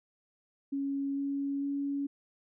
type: tone with pitch steps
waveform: sine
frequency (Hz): 277.2 / 279.1 / 281.1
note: C#4 / C#4 / C#4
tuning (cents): 0 / +12 / +24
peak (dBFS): -30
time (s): 0.72-2.07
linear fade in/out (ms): 10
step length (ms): 450
effects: none

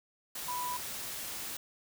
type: tone in noise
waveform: sine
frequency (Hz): 987.8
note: B5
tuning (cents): 0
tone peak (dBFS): -34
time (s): 0.48-0.77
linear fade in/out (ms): 5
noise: white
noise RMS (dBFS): -40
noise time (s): 0.35-1.57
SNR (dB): +3
effects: none

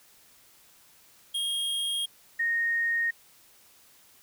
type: tone pair in turn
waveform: square / sine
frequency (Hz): 3251 / 1855.9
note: G#7 / A#6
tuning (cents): -38 / -8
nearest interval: minor seventh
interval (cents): 970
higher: first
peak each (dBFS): -28 / -24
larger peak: second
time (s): 1.34-2.06 / 2.39-3.11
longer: neither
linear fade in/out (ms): 10
effects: white hiss -58 dBFS RMS until 4.22 s

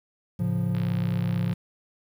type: chord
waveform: triangle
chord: A augmented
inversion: none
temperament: equal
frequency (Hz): 110 / 138.59 / 174.61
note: A2 / C#3 / E#3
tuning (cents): 0 / 0 / 0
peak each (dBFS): -26 / -28 / -24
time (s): 0.39-1.54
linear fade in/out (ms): 10
type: click train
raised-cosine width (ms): 0.3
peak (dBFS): -24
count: 47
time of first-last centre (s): 0.75-1.53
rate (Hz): 59
effects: 9-bit

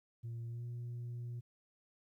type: tone with pitch glide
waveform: sine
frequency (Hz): 116.54 to 120.09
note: A#2 to B2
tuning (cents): 0 to -48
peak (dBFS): -38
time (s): 0.23-1.41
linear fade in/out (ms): 20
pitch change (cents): +52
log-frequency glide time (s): 0.48-0.64
effects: tanh soft clip ceiling -39 dBFS + 13-bit

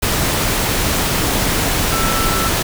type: tone in noise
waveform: sine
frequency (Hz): 1329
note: E6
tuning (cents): +14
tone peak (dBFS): -21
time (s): 1.92-2.49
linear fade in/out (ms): 10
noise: pink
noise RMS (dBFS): -17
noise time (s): 0.02-2.63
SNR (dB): -7
effects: none

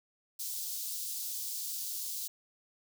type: high-pass noise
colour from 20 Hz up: white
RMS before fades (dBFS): -38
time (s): 0.39-2.28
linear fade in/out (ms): 10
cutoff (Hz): 4100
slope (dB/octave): 24
effects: none

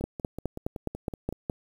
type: two click trains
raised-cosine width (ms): 2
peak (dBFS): -22 / -15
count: 8 / 8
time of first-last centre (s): 0.01-1.326 / 0.04-1.498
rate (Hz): 5.32 / 4.8
effects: 8-bit

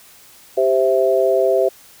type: chord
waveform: sine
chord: C major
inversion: second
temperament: equal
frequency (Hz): 392 / 523.3 / 659.3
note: G4 / C5 / E5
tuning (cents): 0 / 0 / 0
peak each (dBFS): -17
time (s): 0.57-1.69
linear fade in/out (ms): 10
effects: white hiss -46 dBFS RMS until 2 s

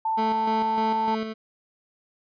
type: tone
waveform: sine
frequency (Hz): 887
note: A5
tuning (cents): +14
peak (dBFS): -22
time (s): 0.05-1.15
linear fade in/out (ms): 5
type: tone with tremolo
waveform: 25% pulse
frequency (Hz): 220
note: A3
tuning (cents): 0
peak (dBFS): -22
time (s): 0.17-1.34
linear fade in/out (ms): 20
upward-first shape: square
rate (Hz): 3.3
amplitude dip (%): 45
effects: resampled to 11025 Hz

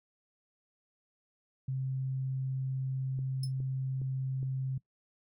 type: tone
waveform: sine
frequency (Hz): 132.1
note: C3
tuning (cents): +17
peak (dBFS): -31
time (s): 1.68-4.78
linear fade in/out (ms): 5
type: click train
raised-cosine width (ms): 3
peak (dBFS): -34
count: 4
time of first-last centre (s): 3.19-4.43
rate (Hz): 2.42
type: tone with exponential decay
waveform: sawtooth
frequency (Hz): 5250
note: E8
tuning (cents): -8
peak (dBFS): -34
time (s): 3.43-3.52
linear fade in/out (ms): 5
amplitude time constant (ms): 18
effects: noise-tail reverb RT60 0.1 s tail -20 dB re dry

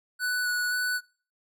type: tone with vibrato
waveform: square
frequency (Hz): 1480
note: F#6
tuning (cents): 0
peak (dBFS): -26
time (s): 0.19-1.01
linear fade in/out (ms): 50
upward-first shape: square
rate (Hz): 1.9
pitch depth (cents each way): 10
effects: noise-tail reverb RT60 0.4 s tail -23 dB re dry

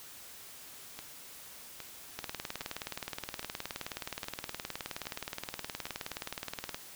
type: two click trains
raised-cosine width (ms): 0.2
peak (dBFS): -19 / -24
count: 88 / 7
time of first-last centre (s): 2.19-6.745 / 0.99-5.868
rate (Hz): 19.1 / 1.23
effects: white hiss -50 dBFS RMS until 6.95 s

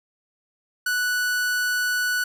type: tone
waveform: 45% pulse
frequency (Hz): 1480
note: F#6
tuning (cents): 0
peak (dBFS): -21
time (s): 0.86-2.24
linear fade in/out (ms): 5
effects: none

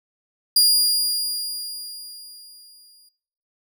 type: tone with exponential decay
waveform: sawtooth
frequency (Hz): 4838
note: D#8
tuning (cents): -49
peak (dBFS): -9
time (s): 0.56-3.09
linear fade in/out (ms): 5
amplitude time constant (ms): 550
effects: noise-tail reverb RT60 0.7 s tail -20 dB re dry

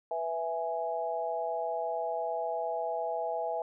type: chord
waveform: sine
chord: E major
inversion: second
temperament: equal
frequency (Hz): 493.9 / 659.3 / 830.6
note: B4 / E5 / G#5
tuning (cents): 0 / 0 / 0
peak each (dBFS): -37 / -33 / -35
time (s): 0.11-3.62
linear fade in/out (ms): 2
effects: none

